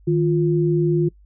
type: tone pair together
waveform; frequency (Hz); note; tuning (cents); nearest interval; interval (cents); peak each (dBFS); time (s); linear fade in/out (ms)
sine; 155.55 / 349.2; D#3 / F4; 0 / 0; octave + major second; 1400; -18; 0.07-1.09; 10
effects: noise-tail reverb RT60 0.1 s tail -23 dB re dry + added 50 Hz sine -47 dBFS peak until 1.25 s